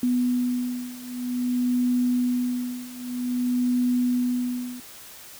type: beating tone pair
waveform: sine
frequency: 246.9 / 247.42 Hz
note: B3 / B3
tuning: 0 / +3 cents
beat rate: 0.52 Hz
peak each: -26 / -24 dBFS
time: 0.03-4.8 s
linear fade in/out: 2 ms
effects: white hiss -44 dBFS RMS until 5.39 s